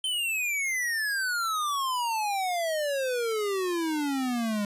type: exponential sweep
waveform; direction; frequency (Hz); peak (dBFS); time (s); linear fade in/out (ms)
square; down; 3112 to 202.2; -27; 0.04-4.65; 2
effects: resampled to 32000 Hz